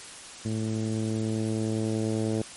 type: tone with low-pass filter sweep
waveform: 10% pulse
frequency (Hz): 110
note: A2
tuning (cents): 0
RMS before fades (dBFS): -28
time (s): 0.45-2.42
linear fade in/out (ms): 5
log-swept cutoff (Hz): 250 to 470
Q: 0.89
effects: white hiss -43 dBFS RMS until 2.56 s + MP3 48 kbps